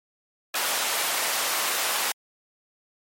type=high-pass noise; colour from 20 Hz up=pink; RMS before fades=-26 dBFS; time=0.54-2.12 s; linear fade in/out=5 ms; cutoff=740 Hz; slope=12 dB/octave; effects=MP3 64 kbps